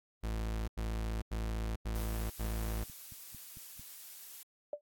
40% pulse tone bursts, 55 Hz, A1, in tune, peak -33 dBFS, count 5, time 0.23-2.84 s, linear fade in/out 10 ms, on 450 ms, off 90 ms
blue noise, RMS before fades -49 dBFS, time 1.95-4.43 s, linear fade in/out 2 ms
click train, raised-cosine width 5 ms, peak -40 dBFS, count 7, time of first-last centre 2.45-3.795 s, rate 4.46 Hz
sine tone with exponential decay, 587.3 Hz, D5, in tune, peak -31 dBFS, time 4.73-4.81 s, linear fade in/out 2 ms, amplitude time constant 16 ms
effects AAC 64 kbps

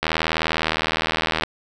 click train, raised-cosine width 0.3 ms, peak -4 dBFS, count 113, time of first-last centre 0.03-1.435 s, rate 79.7 Hz, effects none

